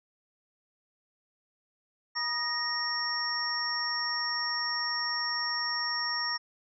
sine tone cluster, 963 / 1236 / 1866 / 5490 Hz, B5 / D#6 / A#6 / F8, -44 / -12 / +1 / -31 cents, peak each -38 / -38 / -34 / -31 dBFS, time 2.15-6.38 s, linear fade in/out 20 ms, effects none

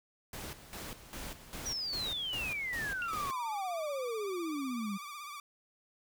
pink noise with tremolo, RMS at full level -43 dBFS, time 0.33-3.31 s, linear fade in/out 2 ms, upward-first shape square, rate 2.5 Hz, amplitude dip 70%
sine exponential sweep, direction down, 5920 to 190 Hz, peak -34 dBFS, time 1.65-4.98 s, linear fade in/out 20 ms
sine tone with exponential decay, 2749 Hz, F7, 28 cents flat, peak -35 dBFS, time 3.02-3.19 s, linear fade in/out 0 ms, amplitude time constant 36 ms
sawtooth tone with vibrato, 1174.7 Hz, D6, in tune, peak -39 dBFS, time 3.08-5.4 s, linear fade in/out 2 ms, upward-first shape triangle, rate 16 Hz, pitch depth 79 cents each way
effects none

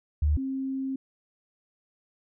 sine tone pair in turn, 74.9 / 266.9 Hz, D2 / C4, +35 / +35 cents, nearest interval octave + minor seventh, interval 2200 cents, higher second, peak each -20 / -28 dBFS, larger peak first, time 0.22-0.37 / 0.37-0.96 s, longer second, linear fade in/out 5 ms, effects none

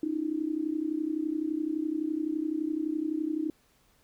sine tone with amplitude modulation, 311.1 Hz, D#4, in tune, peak -24 dBFS, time 0.03-3.5 s, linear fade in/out 2 ms, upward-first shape sine, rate 31.8 Hz, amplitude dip 85%, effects pink hiss -66 dBFS RMS until 4.03 s

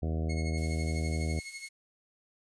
harmonic tone, 79.7 Hz, D#2, 42 cents sharp, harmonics 1 / 2 / 3 / 4 / 5 / 6 / 7 / 8 / 9, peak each -30 / -36 / -40 / -42 / -44 / -46 / -47 / -48 / -49 dBFS, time 0.02-1.4 s, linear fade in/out 10 ms
sawtooth tone with tremolo, 2174 Hz, C#7, 34 cents flat, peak -35 dBFS, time 0.29-1.69 s, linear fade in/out 10 ms, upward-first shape sine, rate 12 Hz, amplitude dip 70%
violet noise, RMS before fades -44 dBFS, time 0.57-1.69 s, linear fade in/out 10 ms
effects resampled to 22050 Hz

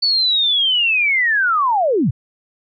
sine linear sweep, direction down, 4514 to 91.8 Hz, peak -13 dBFS, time 0.02-2.11 s, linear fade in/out 10 ms, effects none

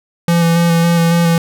square tone with vibrato, 168.9 Hz, E3, 42 cents sharp, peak -10 dBFS, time 0.28-1.38 s, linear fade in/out 2 ms, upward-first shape square, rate 3.6 Hz, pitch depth 15 cents each way, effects none

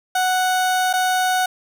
30% pulse tone with dropouts, 740 Hz, F#5, in tune, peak -14 dBFS, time 0.15-1.46 s, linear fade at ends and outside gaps 5 ms, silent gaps 0.93-0.936 s, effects none

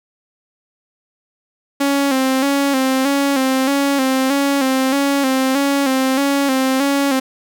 sawtooth tone with vibrato, 271.2 Hz, C#4, 38 cents flat, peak -10 dBFS, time 1.8-7.2 s, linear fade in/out 10 ms, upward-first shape square, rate 1.6 Hz, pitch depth 53 cents each way, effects none

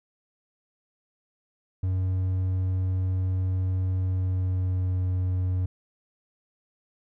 triangle tone with pitch glide, 93 to 91.83 Hz, F#2 to F#2, +9 to -13 cents, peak -21 dBFS, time 1.83-5.66 s, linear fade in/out 5 ms, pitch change -22 cents, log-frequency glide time 3.96-5.06 s, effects none

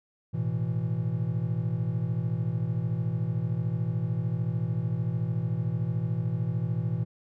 triangle chord, A suspended second, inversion none, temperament equal, 110 / 123.47 / 164.81 Hz, A2 / B2 / E3, 0 / 0 / 0 cents, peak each -29 / -28 / -29 dBFS, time 0.33-7.05 s, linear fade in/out 20 ms, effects none

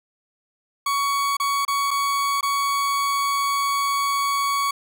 40% pulse tone with dropouts, 1121 Hz, C#6, 19 cents sharp, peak -19 dBFS, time 0.86-4.71 s, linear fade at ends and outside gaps 5 ms, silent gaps 1.369-1.399 / 1.651-1.679 / 1.908-1.911 / 2.41-2.428 s, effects none

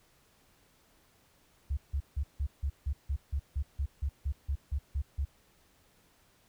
sine tone bursts, 70 Hz, C#2, 18 cents sharp, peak -28 dBFS, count 16, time 1.7-5.252 s, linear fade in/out 10 ms, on 72 ms, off 160 ms, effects pink hiss -66 dBFS RMS until 6.48 s

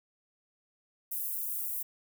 pink high-pass noise, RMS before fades -35 dBFS, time 1.11-1.83 s, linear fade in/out 10 ms, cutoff 12000 Hz, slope 24 dB/octave, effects none

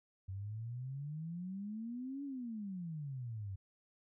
sine exponential two-way sweep, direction up then down, 93.2 to 286.1 to 93.2 Hz, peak -40 dBFS, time 0.28-3.56 s, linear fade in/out 10 ms, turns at 2.24 s, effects none

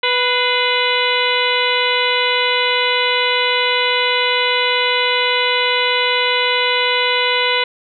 harmonic tone with a mistuned harmonic, 493.9 Hz, B4, in tune, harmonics 1 / 2 / 3 / 4 / 5 / 6 / 7 / 8, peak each -21 / -21 / -24 / -20 / -24 / -21 / -24 / -24 dBFS, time 0.03-7.64 s, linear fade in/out 5 ms, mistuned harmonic 4, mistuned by +71 cents, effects none

